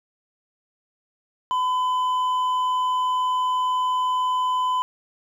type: tone with hard clipping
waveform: sine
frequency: 1009 Hz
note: B5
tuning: 37 cents sharp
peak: -21 dBFS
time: 1.51-4.82 s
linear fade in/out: 0 ms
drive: 4 dB
effects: none